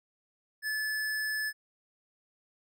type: tone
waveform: square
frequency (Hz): 1730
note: A6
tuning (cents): -30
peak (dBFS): -31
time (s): 0.62-1.53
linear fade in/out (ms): 50
effects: none